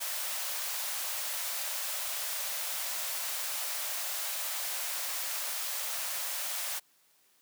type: high-pass noise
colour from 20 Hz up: white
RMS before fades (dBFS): -35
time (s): 0-6.8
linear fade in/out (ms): 20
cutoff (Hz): 520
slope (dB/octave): 96
effects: white hiss -67 dBFS RMS until 7.41 s + high-pass 150 Hz 12 dB/octave